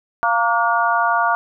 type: harmonic tone with a mistuned harmonic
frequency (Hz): 231.6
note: A#3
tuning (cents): -11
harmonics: 3 / 4 / 5 / 6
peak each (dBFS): -20 / -20 / -20 / -20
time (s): 0.23-1.35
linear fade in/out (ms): 0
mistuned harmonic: 6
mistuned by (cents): +53
effects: none